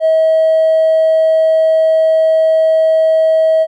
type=tone with hard clipping; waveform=sine; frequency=640 Hz; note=D#5; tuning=49 cents sharp; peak=-8 dBFS; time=0-3.67 s; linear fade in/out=50 ms; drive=1 dB; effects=none